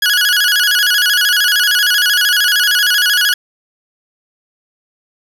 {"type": "tone with vibrato", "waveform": "20% pulse", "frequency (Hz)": 1561, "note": "G6", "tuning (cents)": -8, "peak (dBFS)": -5, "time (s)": [0.02, 3.34], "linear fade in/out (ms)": 5, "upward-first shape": "square", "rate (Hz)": 13, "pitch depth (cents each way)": 110, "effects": []}